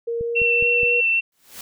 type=tone with pitch glide; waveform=sine; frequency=466.2 to 481.8 Hz; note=A#4 to B4; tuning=0 to -43 cents; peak=-22 dBFS; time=0.07-1.01 s; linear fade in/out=10 ms; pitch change=+57 cents; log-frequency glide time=0.2-0.77 s
type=click train; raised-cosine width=5 ms; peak=-22 dBFS; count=4; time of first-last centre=0.21-0.832 s; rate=4.82 Hz
type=tone with vibrato; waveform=sine; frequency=2700 Hz; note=E7; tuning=41 cents sharp; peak=-16 dBFS; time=0.35-1.21 s; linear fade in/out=20 ms; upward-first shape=sine; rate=3.7 Hz; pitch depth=12 cents each way
type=noise with exponential growth; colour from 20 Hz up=white; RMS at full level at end=-33 dBFS; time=1.32-1.61 s; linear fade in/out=2 ms; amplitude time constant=63 ms
effects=none